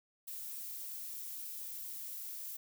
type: noise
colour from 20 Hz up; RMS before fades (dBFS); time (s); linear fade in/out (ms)
violet; -44; 0.27-2.57; 10
effects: none